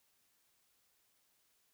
silence, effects white hiss -75 dBFS RMS until 1.73 s

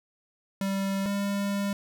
square tone pair in turn, 195.3 / 200.3 Hz, G3 / G3, -6 / +38 cents, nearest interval unison, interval 44 cents, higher second, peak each -27 dBFS, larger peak neither, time 0.61-1.06 / 1.06-1.73 s, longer second, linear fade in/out 2 ms, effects 11-bit

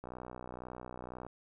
click train, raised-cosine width 1 ms, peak -30 dBFS, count 77, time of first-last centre 0.04-1.266 s, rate 62 Hz, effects none

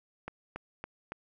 click train, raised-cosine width 0.5 ms, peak -23 dBFS, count 4, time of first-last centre 0.28-1.12 s, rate 3.57 Hz, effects none

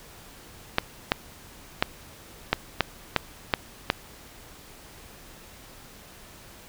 clicks, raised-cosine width 0.3 ms, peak -3 dBFS, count 8, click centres 0.784 / 1.119 / 1.825 / 2.53 / 2.807 / 3.163 / 3.538 / 3.901 s, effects pink hiss -48 dBFS RMS until 6.68 s

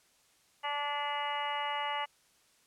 harmonic tone, 290 Hz, D4, 22 cents flat, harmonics 2 / 3 / 4 / 5 / 6 / 7 / 8 / 9 / 10, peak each -44 / -35 / -39 / -48 / -46 / -40 / -49 / -52 / -40 dBFS, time 0.63-2.06 s, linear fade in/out 20 ms, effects white hiss -67 dBFS RMS until 2.66 s + low-pass 10000 Hz 12 dB/octave

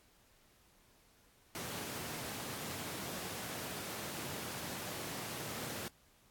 pink high-pass noise, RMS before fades -43 dBFS, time 1.55-5.88 s, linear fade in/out 0 ms, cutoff 100 Hz, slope 24 dB/octave, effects pink hiss -67 dBFS RMS until 6.3 s + AAC 64 kbps

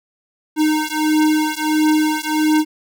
square beating tone pair, 307.6 / 309.1 Hz, D#4 / D#4, -20 / -11 cents, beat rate 1.5 Hz, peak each -18 / -18 dBFS, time 0.56-2.65 s, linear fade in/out 50 ms, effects none

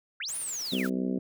sine linear two-way sweep, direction up then down, 1244.5 to 9956 to 1244.5 Hz, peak -32 dBFS, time 0.2-0.87 s, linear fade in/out 5 ms, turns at 0.36 s
white noise with tremolo, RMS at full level -43 dBFS, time 0.28-0.9 s, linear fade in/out 10 ms, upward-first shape sine, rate 16 Hz, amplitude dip 40%
harmonic tone, 63.7 Hz, C2, 46 cents flat, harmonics 3 / 4 / 5 / 6 / 7 / 8 / 9 / 10, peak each -31 / -30 / -40 / -36 / -44 / -42 / -49 / -47 dBFS, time 0.72-1.19 s, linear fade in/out 5 ms
effects none

